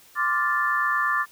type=chord; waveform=sine; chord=D minor seventh; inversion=third; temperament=equal; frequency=1046.5 / 1174.7 / 1396.9 / 1760 Hz; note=C6 / D6 / F6 / A6; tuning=0 / 0 / 0 / 0 cents; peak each=-30 / -24 / -30 / -24 dBFS; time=0.15-1.26 s; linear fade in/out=50 ms; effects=white hiss -53 dBFS RMS until 1.31 s